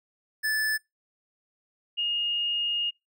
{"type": "tone pair in turn", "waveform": ["square", "sine"], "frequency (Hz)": [1741, 2849], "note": ["A6", "F7"], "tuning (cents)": [-19, 34], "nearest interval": "major sixth", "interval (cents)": 853, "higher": "second", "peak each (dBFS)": -25, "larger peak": "neither", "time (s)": [[0.43, 0.78], [1.97, 2.91]], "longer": "second", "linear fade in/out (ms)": 20, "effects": ["noise-tail reverb RT60 0.2 s tail -23 dB re dry"]}